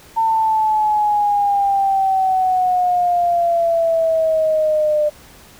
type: exponential sweep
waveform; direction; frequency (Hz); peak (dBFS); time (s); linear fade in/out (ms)
sine; down; 904 to 597; -13; 0.16-5.1; 20
effects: pink hiss -44 dBFS RMS until 5.59 s